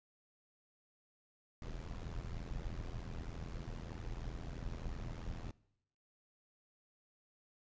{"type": "noise with amplitude modulation", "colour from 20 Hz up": "brown", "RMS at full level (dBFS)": -40, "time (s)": [1.62, 5.51], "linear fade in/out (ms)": 2, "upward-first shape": "sine", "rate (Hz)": 83.2, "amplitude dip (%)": 85, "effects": ["noise-tail reverb RT60 0.8 s tail -22 dB re dry", "resampled to 16000 Hz"]}